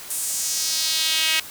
sawtooth tone with high-pass filter sweep, 318.1 Hz, D#4, 38 cents sharp, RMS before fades -23 dBFS, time 0.1-1.4 s, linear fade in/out 5 ms, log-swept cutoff 9500 to 2500 Hz, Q 2, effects white hiss -38 dBFS RMS until 1.5 s

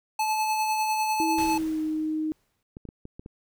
square tone with tremolo, 866 Hz, A5, 28 cents flat, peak -23 dBFS, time 0.19-1.58 s, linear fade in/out 5 ms, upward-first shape sine, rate 10 Hz, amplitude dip 30%
sine tone with pitch glide, 324.2 to 311.5 Hz, E4 to D#4, -29 to +2 cents, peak -25 dBFS, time 1.2-2.32 s, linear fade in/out 0 ms, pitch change -69 cents, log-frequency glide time 1.47-1.81 s
pink noise with exponential decay, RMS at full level -37 dBFS, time 1.38-2.63 s, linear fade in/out 2 ms, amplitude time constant 270 ms
clicks, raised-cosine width 3 ms, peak -27 dBFS, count 6, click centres 2.769 / 2.853 / 2.889 / 3.054 / 3.195 / 3.261 s
effects none

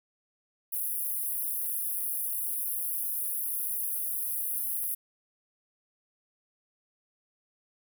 pink high-pass noise, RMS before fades -32 dBFS, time 0.72-4.95 s, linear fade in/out 10 ms, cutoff 10000 Hz, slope 96 dB/octave, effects none

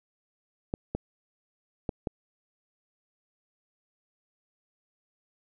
clicks, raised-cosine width 2 ms, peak -16 dBFS, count 4, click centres 0.739 / 0.95 / 1.892 / 2.072 s, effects none

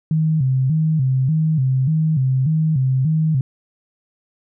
sine tone with vibrato, 143.9 Hz, D3, 35 cents flat, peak -14 dBFS, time 0.11-3.41 s, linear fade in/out 2 ms, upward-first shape square, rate 1.7 Hz, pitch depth 160 cents each way, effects none

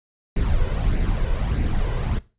brown noise with flanger, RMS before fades -21 dBFS, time 0.36-2.19 s, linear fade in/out 5 ms, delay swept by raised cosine 0.44 to 2.04 ms, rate 1.6 Hz, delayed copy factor +0.5, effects noise-tail reverb RT60 0.3 s tail -18 dB re dry + resampled to 8000 Hz

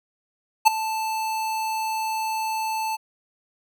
square tone with ADSR envelope, 880 Hz, A5, in tune, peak -9 dBFS, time 0.65-2.97 s, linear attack 23 ms, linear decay 11 ms, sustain -16 dB, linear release 23 ms, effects none

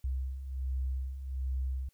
sine beating tone pair, 64.5 / 65.8 Hz, C2 / C2, -24 / +10 cents, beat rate 1.3 Hz, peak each -38 / -32 dBFS, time 0.04-1.89 s, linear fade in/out 5 ms, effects tanh soft clip ceiling -25 dBFS + white hiss -73 dBFS RMS until 1.93 s

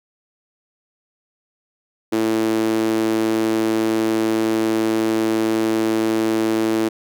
sawtooth tone with high-pass filter, 110.9 Hz, A2, 14 cents sharp, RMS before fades -19 dBFS, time 2.12-6.89 s, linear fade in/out 10 ms, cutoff 310 Hz, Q 4.3, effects none

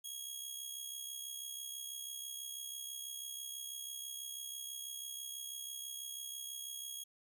15% pulse tone with amplitude modulation, 3300 Hz, G#7, 12 cents flat, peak -33 dBFS, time 0.04-7.04 s, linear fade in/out 10 ms, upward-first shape sine, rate 66.1 Hz, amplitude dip 55%, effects none

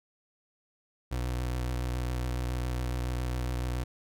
30% pulse tone with vibrato, 61.74 Hz, B1, in tune, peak -27 dBFS, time 1.11-3.84 s, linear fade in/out 10 ms, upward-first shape triangle, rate 7.2 Hz, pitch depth 32 cents each way, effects none

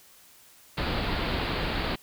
pink low-pass noise, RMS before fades -29 dBFS, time 0.77-1.96 s, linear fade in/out 10 ms, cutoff 4700 Hz, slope 96 dB/octave, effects white hiss -55 dBFS RMS until 2.02 s

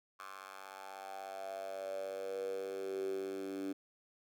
10% pulse tone with high-pass filter sweep, 96.5 Hz, G2, 27 cents flat, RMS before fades -42 dBFS, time 0.19-3.73 s, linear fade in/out 10 ms, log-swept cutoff 1100 to 300 Hz, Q 8.3, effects none

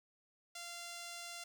5% pulse tone, 691 Hz, F5, 19 cents flat, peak -34 dBFS, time 0.55-1.44 s, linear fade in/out 5 ms, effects 12-bit

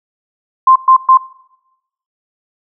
sine tone bursts, 1046.5 Hz, C6, in tune, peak -3 dBFS, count 3, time 0.67-1.174 s, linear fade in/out 5 ms, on 88 ms, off 120 ms, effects noise-tail reverb RT60 0.9 s tail -21 dB re dry

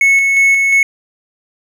triangle tone with tremolo, 2200 Hz, C#7, 14 cents flat, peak -5 dBFS, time 0.01-0.83 s, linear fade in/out 2 ms, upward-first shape square, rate 2.8 Hz, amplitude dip 30%, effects none

